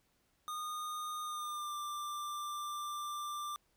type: tone with pitch glide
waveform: square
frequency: 1228 to 1183.4 Hz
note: D#6 to D6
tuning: -23 to +13 cents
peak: -39 dBFS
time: 0.48-3.56 s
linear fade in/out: 0 ms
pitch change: -64 cents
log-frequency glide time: 1.23-1.75 s
effects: pink hiss -75 dBFS RMS until 3.76 s